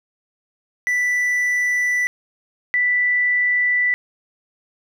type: tone pair in turn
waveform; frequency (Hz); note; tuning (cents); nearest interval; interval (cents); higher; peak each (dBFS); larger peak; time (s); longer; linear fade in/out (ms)
triangle / sine; 1975.5 / 1975.5; B6 / B6; 0 / 0; unison; 0; neither; -15; neither; 0.87-2.07 / 2.74-3.94; neither; 0
effects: none